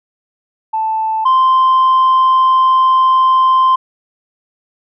sine tone pair in turn, 880 / 1042.3 Hz, A5 / C6, 0 / -7 cents, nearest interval minor third, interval 293 cents, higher second, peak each -13 / -5 dBFS, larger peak second, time 0.73-1.25 / 1.25-3.76 s, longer second, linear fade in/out 10 ms, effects tanh soft clip ceiling -6 dBFS

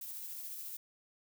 violet noise with tremolo, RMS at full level -43 dBFS, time 0.01-0.77 s, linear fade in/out 5 ms, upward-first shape sine, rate 14 Hz, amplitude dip 25%, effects none

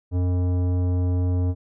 sine tone with tanh clipping, 89.8 Hz, F2, 49 cents sharp, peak -21 dBFS, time 0.11-1.55 s, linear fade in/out 50 ms, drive 14 dB, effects none

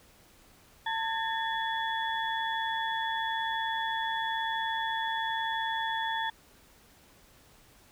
sine tone cluster, 896 / 1666 / 1807 / 3413 Hz, A5 / G#6 / A6 / G#7, +31 / +5 / +46 / +47 cents, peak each -31 / -40 / -35 / -37 dBFS, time 0.86-6.3 s, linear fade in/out 5 ms, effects pink hiss -59 dBFS RMS until 7.91 s

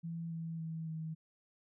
sine tone with pitch steps, 166.5 / 164.11 / 161.76 / 159.44 Hz, E3 / E3 / E3 / D#3, +18 / -7 / -32 / +43 cents, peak -38 dBFS, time 0.03-1.15 s, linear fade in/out 20 ms, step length 280 ms, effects none

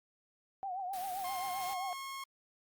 sine tone with vibrato, 753 Hz, F#5, 30 cents sharp, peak -36 dBFS, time 0.63-1.93 s, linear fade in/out 0 ms, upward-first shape triangle, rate 7.6 Hz, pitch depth 110 cents each way
white noise, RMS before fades -47 dBFS, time 0.93-1.74 s, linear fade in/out 5 ms
sawtooth tone with pitch glide, 1063 to 1083.5 Hz, C6 to C#6, +27 to -40 cents, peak -37 dBFS, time 1.24-2.24 s, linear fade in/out 5 ms, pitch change +33 cents, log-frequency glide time 1.42-1.86 s
effects Opus 48 kbps

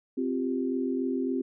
sine chord, C suspended fourth, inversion none, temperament just, 261.6 / 348.8 / 392.4 Hz, C4 / F4 / G4, 0 / -2 / +2 cents, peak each -28 / -33 / -33 dBFS, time 0.17-1.42 s, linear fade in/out 10 ms, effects none

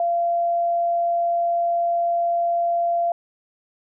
sine tone, 687 Hz, F5, 29 cents flat, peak -18 dBFS, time 0-3.12 s, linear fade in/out 2 ms, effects none

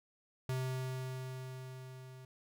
square tone with level ramp, 129.6 Hz, C3, 16 cents flat, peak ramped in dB -34 to -51 dBFS, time 0.49-2.25 s, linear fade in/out 2 ms, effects none

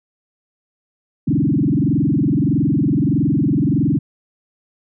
sine tone with frequency modulation, 216.1 Hz, A3, 31 cents flat, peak -13 dBFS, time 1.27-3.99 s, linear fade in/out 10 ms, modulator 21.6 Hz, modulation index 4.3, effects none

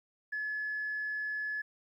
sine tone, 1710 Hz, A6, 50 cents flat, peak -32 dBFS, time 0.32-1.62 s, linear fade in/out 10 ms, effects tanh soft clip ceiling -28 dBFS + 12-bit

